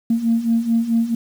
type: beating tone pair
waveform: sine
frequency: 226.7 / 231.3 Hz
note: A#3 / A#3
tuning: -48 / -13 cents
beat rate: 4.6 Hz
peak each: -20 / -16 dBFS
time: 0.1-1.15 s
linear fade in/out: 5 ms
effects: tanh soft clip ceiling -8 dBFS + 7-bit